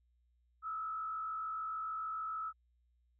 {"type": "tone with frequency modulation", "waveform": "sine", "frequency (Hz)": 1300, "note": "E6", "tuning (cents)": -24, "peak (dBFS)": -37, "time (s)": [0.62, 2.53], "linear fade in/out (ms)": 50, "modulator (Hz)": 53.4, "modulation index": 0.63, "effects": ["added 60 Hz sine -70 dBFS peak until 3.19 s"]}